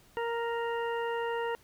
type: harmonic tone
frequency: 466.2 Hz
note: A#4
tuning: in tune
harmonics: 1 / 2 / 3 / 4 / 6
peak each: -32 / -35 / -42 / -41 / -46 dBFS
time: 0.17-1.55 s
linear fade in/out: 0 ms
effects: pink hiss -61 dBFS RMS until 1.63 s